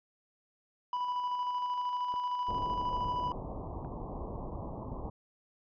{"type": "tone with tremolo", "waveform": "triangle", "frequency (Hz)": 987.8, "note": "B5", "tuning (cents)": 0, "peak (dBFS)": -28, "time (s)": [0.93, 3.32], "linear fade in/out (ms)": 2, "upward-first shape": "square", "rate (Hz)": 13, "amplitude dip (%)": 30}
{"type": "clicks", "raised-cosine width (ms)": 1, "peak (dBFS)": -31, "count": 2, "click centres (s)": [2.14, 3.848]}
{"type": "low-pass noise", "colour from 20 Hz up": "pink", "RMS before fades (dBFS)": -40, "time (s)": [2.48, 5.1], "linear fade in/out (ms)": 5, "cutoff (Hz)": 1100, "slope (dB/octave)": 96}
{"effects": ["resampled to 11025 Hz"]}